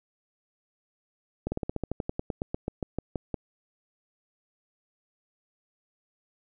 slowing click train, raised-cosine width 2 ms, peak -16 dBFS, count 19, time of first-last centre 1.47-3.343 s, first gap 50 ms, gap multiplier 1.08, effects none

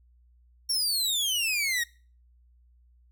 sawtooth exponential sweep, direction down, 5588 to 1847 Hz, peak -22 dBFS, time 0.69-1.84 s, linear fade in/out 10 ms, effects noise-tail reverb RT60 0.4 s tail -23 dB re dry + added 60 Hz sine -57 dBFS peak until 3.11 s

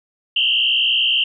sine tone with frequency modulation, 2960 Hz, F#7, in tune, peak -14 dBFS, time 0.36-1.24 s, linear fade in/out 5 ms, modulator 61.3 Hz, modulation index 3.6, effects none

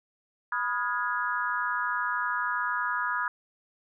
sine chord, F half-diminished seventh, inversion second, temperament equal with one note detuned, 987.8 / 1244.5 / 1432 / 1661.2 Hz, Cb6 / Eb6 / F6 / Ab6, 0 / 0 / +43 / 0 cents, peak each -32 dBFS, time 0.52-3.28 s, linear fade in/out 2 ms, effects none

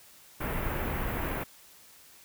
pink band-stop noise, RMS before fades -32 dBFS, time 0.4-1.44 s, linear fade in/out 10 ms, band 2400 to 14000 Hz, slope 24 dB/octave, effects white hiss -55 dBFS RMS until 2.24 s

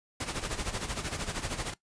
pink noise with tremolo, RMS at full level -32 dBFS, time 0.2-1.74 s, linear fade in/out 5 ms, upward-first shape sine, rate 13 Hz, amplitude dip 70%, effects noise-tail reverb RT60 0.1 s tail -17 dB re dry + resampled to 22050 Hz

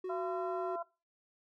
triangle tone, 370 Hz, F#4, in tune, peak -34 dBFS, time 0.04-0.76 s, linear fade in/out 5 ms
harmonic tone, 340 Hz, F4, 46 cents flat, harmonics 2 / 3 / 4, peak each -38 / -42 / -44 dBFS, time 0.09-0.83 s, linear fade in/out 10 ms
effects noise-tail reverb RT60 0.3 s tail -22 dB re dry

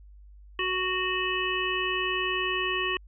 harmonic tone, 370 Hz, F#4, in tune, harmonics 1 / 3 / 5 / 7 / 8, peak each -32 / -32 / -32 / -32 / -32 dBFS, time 0.59-2.97 s, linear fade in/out 2 ms, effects added 50 Hz sine -47 dBFS peak until 3.07 s

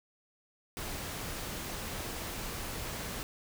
pink noise, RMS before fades -39 dBFS, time 0.77-3.23 s, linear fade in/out 0 ms, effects none

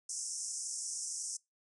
pink band-pass noise, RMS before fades -40 dBFS, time 0.09-1.37 s, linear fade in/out 5 ms, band 5400 to 9600 Hz, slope 96 dB/octave, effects noise-tail reverb RT60 0.2 s tail -24 dB re dry

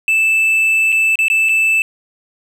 triangle tone with dropouts, 2637 Hz, E7, in tune, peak -9 dBFS, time 0.08-1.82 s, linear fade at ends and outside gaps 1 ms, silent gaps 0.921-0.925 / 1.156-1.189 / 1.283-1.3 / 1.488-1.492 s, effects none

